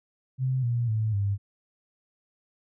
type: tone with pitch steps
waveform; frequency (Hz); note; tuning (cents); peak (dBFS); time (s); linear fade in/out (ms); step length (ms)
sine; 130.1 / 119.3 / 109.4 / 100.32; C3 / A#2 / A2 / G2; -9 / +41 / -9 / +41; -23; 0.38-1.38; 50; 250
effects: none